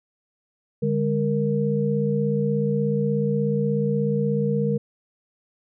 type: tone cluster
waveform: sine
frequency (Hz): 146.8 / 203.4 / 466.5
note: D3 / G#3 / A#4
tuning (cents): 0 / -36 / +1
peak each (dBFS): -24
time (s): 0.82-4.78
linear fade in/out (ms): 10
effects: none